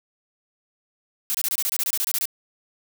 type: noise bursts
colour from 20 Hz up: blue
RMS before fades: -24 dBFS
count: 14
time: 1.3-2.255 s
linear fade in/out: 0 ms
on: 45 ms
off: 25 ms
effects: none